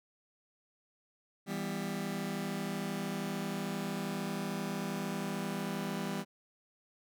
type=chord; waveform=sawtooth; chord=E minor; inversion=none; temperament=just; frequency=164.81 / 197.78 / 247.2 Hz; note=E3 / G3 / B3; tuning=0 / +16 / +2 cents; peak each=-36 / -33 / -37 dBFS; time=1.46-6.25 s; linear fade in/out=50 ms; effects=none